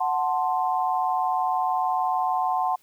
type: chord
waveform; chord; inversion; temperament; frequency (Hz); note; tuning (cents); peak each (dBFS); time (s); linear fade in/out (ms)
sine; F# diminished; none; equal; 740 / 880 / 1046.5; F#5 / A5 / C6; 0 / 0 / 0; -24 / -27 / -27; 0-2.76; 10
effects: white hiss -61 dBFS RMS until 2.82 s